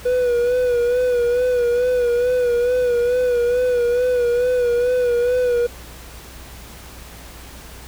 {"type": "tone with vibrato", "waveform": "triangle", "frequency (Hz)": 489.6, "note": "B4", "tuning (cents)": -15, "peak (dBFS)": -13, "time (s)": [0.05, 5.67], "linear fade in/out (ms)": 10, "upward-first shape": "sine", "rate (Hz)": 2.3, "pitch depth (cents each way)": 44, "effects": ["added 60 Hz sine -39 dBFS peak until 7.87 s", "pink hiss -40 dBFS RMS until 7.87 s"]}